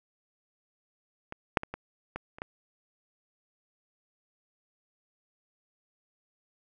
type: clicks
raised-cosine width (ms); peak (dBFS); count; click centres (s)
0.5; -23 / -6 / -20 / -21 / -20 / -30 / -19; 7; 1.324 / 1.572 / 1.634 / 1.74 / 2.16 / 2.385 / 2.419
effects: none